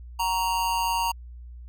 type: tone with amplitude modulation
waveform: square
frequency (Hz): 932.3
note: A#5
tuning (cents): 0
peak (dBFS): -21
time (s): 0.19-1.12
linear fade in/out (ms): 10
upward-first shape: sine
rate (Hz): 183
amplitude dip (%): 60
effects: added 60 Hz sine -39 dBFS peak until 1.68 s